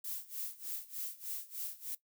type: noise with tremolo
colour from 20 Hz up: violet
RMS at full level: -39 dBFS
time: 0.04-1.95 s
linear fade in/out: 5 ms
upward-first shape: sine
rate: 3.3 Hz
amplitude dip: 90%
effects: noise-tail reverb RT60 0.1 s tail -17 dB re dry